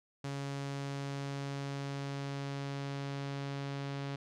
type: tone with low-pass filter sweep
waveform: sawtooth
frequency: 139.5 Hz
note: C#3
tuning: 11 cents sharp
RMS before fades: -39 dBFS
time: 0.24-4.16 s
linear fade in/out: 5 ms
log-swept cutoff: 6900 to 4500 Hz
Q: 1.1
effects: none